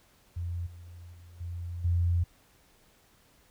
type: tone with level steps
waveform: sine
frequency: 86.6 Hz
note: F2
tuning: 14 cents flat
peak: -31 / -44 / -48 / -34 / -23 dBFS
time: 0.36-2.24 s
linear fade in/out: 10 ms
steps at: 0.66 / 1.12 / 1.4 / 1.84 s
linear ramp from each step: 10 ms
effects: pink hiss -63 dBFS RMS until 3.5 s